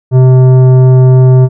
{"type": "tone with tanh clipping", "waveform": "sine", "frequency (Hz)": 128.8, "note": "C3", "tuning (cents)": -27, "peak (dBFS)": -3, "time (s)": [0.11, 1.49], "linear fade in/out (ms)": 50, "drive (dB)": 12, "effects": []}